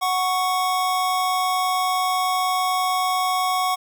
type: tone pair together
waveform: square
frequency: 740 / 1108.7 Hz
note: F#5 / C#6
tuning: 0 / 0 cents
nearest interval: perfect fifth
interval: 700 cents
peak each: -23 dBFS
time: 0.01-3.76 s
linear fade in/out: 20 ms
effects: none